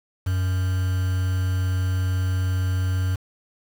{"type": "tone with quantisation", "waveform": "triangle", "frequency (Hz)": 92.6, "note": "F#2", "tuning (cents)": 2, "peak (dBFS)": -18, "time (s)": [0.26, 3.16], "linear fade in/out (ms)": 10, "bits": 6, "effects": []}